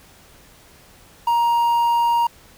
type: tone with quantisation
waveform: triangle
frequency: 940 Hz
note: A#5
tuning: 14 cents sharp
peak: -13 dBFS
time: 1.27-2.27 s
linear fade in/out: 5 ms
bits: 7
effects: pink hiss -49 dBFS RMS until 2.57 s